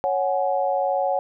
sine chord, C# suspended fourth, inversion none, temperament equal with one note detuned, 554.4 / 740 / 841.2 Hz, C#5 / F#5 / G#5, 0 / 0 / +22 cents, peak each -23 / -23 / -27 dBFS, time 0.04-1.19 s, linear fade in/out 0 ms, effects none

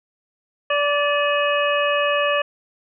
harmonic tone with a mistuned harmonic, 580 Hz, D5, 22 cents flat, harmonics 1 / 2 / 3 / 4 / 5, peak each -20 / -23 / -25 / -26 / -27 dBFS, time 0.7-2.42 s, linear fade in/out 5 ms, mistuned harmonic 4, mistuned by +150 cents, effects none

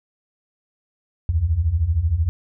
sine beating tone pair, 73.1 / 86.1 Hz, D2 / F2, -7 / -24 cents, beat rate 13 Hz, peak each -22 / -18 dBFS, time 1.29-2.29 s, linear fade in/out 0 ms, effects none

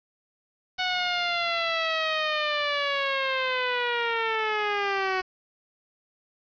10% pulse linear sweep, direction down, 740 to 370.2 Hz, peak -16 dBFS, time 0.78-5.22 s, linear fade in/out 20 ms, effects resampled to 11025 Hz + 7-bit

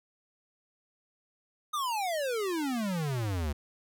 square exponential sweep, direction down, 1255 to 69.3 Hz, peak -30 dBFS, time 1.73-3.53 s, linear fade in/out 10 ms, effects none

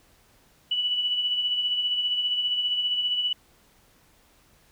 sine tone with tremolo, 2957 Hz, F#7, 2 cents flat, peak -21 dBFS, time 0.71-3.33 s, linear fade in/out 5 ms, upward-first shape sine, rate 15 Hz, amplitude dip 45%, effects pink hiss -60 dBFS RMS until 4.71 s

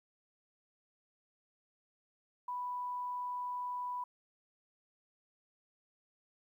sine tone, 987.8 Hz, B5, in tune, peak -36 dBFS, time 2.48-4.04 s, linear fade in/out 5 ms, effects 12-bit

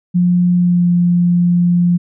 sine tone with pitch glide, 177.4 to 175.06 Hz, F3 to F3, +27 to +4 cents, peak -9 dBFS, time 0.14-1.98 s, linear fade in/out 20 ms, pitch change -23 cents, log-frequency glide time 0.55-0.89 s, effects none

